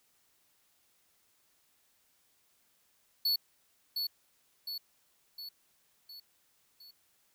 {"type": "tone with echo", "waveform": "square", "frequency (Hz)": 4425, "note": "C#8", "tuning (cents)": -4, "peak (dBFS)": -27, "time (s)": [3.25, 3.36], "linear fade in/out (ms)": 5, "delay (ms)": 710, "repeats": 5, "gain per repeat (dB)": -5, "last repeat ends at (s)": 6.91, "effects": ["white hiss -71 dBFS RMS until 7.34 s"]}